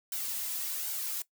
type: noise with flanger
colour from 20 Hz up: blue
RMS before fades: -35 dBFS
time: 0.12-1.22 s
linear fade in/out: 2 ms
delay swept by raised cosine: 1.3 to 3 ms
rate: 1.3 Hz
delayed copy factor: +0.6
effects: noise-tail reverb RT60 0.1 s tail -18 dB re dry